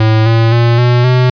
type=tone with pitch steps; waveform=square; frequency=110 / 113.88 / 117.9 / 122.05 / 126.36 Hz; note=A2 / A#2 / A#2 / B2 / B2; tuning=0 / -40 / +20 / -20 / +40 cents; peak=-7 dBFS; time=0-1.3 s; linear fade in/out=5 ms; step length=260 ms; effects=resampled to 11025 Hz